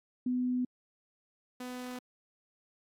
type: tone pair in turn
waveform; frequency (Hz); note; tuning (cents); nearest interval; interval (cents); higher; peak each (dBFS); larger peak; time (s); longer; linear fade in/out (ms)
sine / sawtooth; 250 / 250; B3 / B3; +21 / +21; unison; 0; neither; -28 / -35; first; 0.26-0.65 / 1.6-1.99; neither; 5
effects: AAC 48 kbps